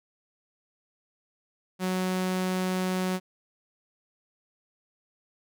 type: tone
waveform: sawtooth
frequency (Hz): 185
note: F#3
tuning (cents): 0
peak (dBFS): -22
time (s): 1.79-3.2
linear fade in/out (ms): 50
effects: none